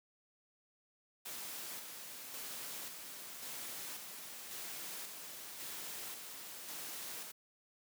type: noise with tremolo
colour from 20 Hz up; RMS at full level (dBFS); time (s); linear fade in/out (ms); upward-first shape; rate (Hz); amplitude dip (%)
white; -45; 1.25-7.32; 10; square; 0.92; 35
effects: high-pass 150 Hz 12 dB/octave